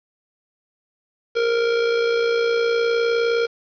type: tone with amplitude modulation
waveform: square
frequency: 466.2 Hz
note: A#4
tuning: in tune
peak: -16 dBFS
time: 1.35-3.47 s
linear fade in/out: 20 ms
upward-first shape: sine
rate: 59.6 Hz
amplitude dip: 45%
effects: resampled to 11025 Hz + 7-bit